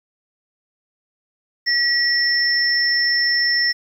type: tone pair together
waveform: sine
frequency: 1927 / 5363 Hz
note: B6 / E8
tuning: -43 / +29 cents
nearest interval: octave + tritone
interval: 1772 cents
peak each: -18 dBFS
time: 1.66-3.73 s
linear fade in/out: 20 ms
effects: 8-bit